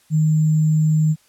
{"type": "tone with sample-and-hold", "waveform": "sine", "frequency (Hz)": 155.56, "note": "D#3", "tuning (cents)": 0, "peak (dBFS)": -13, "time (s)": [0.1, 1.16], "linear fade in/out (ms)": 50, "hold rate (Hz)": 7350, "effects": ["white hiss -57 dBFS RMS until 1.28 s", "low-pass 12000 Hz 12 dB/octave"]}